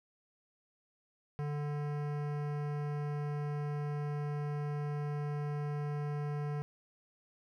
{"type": "tone with hard clipping", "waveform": "sine", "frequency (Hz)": 146.83, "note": "D3", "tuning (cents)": 0, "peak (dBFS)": -36, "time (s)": [1.39, 6.62], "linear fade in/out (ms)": 0, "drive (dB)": 18, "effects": []}